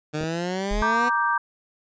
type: exponential sweep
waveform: 15% pulse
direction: up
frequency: 150 to 247.6 Hz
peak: -19 dBFS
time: 0.13-1.1 s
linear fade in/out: 20 ms
type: clicks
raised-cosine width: 2 ms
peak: -20 dBFS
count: 2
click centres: 0.211 / 0.236 s
type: tone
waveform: sine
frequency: 38.89 Hz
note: D#1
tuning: in tune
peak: -23 dBFS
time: 0.71-0.82 s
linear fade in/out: 0 ms
type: chord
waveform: sine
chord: G minor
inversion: first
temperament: just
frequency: 940.8 / 1176 / 1568 Hz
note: Bb5 / D6 / G6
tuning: +16 / +2 / 0 cents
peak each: -24 dBFS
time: 0.82-1.38 s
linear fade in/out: 5 ms
effects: resampled to 16000 Hz